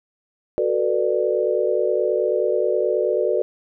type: chord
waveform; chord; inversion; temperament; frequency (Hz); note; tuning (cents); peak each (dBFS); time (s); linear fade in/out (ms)
sine; B minor seventh; second; just; 370.4 / 444.5 / 493.9 / 592.7; F#4 / A4 / B4 / D5; +2 / +18 / 0 / +16; -23; 0.58-3.42; 0
effects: none